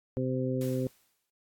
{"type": "harmonic tone", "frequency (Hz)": 129.1, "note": "C3", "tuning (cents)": -23, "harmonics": [1, 2, 3, 4], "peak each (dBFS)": [-32, -32, -35, -35], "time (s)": [0.17, 0.87], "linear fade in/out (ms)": 0}
{"type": "noise with exponential decay", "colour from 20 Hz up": "white", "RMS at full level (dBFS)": -44, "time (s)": [0.61, 1.3], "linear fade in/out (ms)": 2, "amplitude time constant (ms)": 150}
{"effects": ["noise-tail reverb RT60 0.1 s tail -25 dB re dry", "AAC 64 kbps"]}